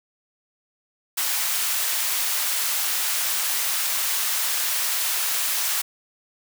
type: high-pass noise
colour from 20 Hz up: white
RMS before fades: -24 dBFS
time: 1.17-5.82 s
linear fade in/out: 10 ms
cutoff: 880 Hz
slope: 12 dB/octave
effects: none